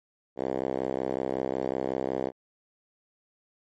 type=tone with band-pass filter; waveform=5% pulse; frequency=65.41 Hz; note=C2; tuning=in tune; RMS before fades=-30 dBFS; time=0.36-2.32 s; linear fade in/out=50 ms; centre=440 Hz; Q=1.3; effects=MP3 48 kbps